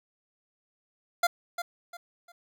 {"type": "tone with echo", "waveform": "25% pulse", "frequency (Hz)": 693, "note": "F5", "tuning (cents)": -14, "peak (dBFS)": -17, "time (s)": [1.23, 1.27], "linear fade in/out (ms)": 5, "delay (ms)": 350, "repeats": 3, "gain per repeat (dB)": -10, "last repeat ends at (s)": 2.32, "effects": []}